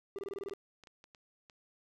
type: tone bursts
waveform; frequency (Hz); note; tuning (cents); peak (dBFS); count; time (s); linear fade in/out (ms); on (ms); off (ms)
triangle; 395.9; G4; +17; -35; 8; 0.16-0.536; 0; 26; 24
type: clicks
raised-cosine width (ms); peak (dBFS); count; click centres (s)
0.2; -37; 6; 0.496 / 0.837 / 0.872 / 1.041 / 1.148 / 1.498
effects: none